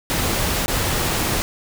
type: noise with dropouts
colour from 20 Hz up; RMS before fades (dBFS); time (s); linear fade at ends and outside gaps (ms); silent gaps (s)
pink; -21; 0.1-1.42; 0; 0.66-0.68
effects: none